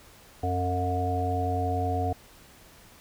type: harmonic tone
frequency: 90.4 Hz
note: F#2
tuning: 40 cents flat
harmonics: 1 / 3 / 5 / 7 / 8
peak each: -28 / -34 / -34 / -38 / -29 dBFS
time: 0.43-2.13 s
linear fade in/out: 5 ms
effects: pink hiss -53 dBFS RMS until 3 s